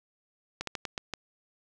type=slowing click train; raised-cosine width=0.2 ms; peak=-16 dBFS; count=6; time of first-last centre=0.61-1.137 s; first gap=63 ms; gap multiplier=1.26; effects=none